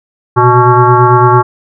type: tone with frequency modulation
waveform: sine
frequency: 618 Hz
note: D#5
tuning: 12 cents flat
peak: -3 dBFS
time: 0.36-1.43 s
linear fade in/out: 20 ms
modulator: 249 Hz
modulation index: 2.6
effects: none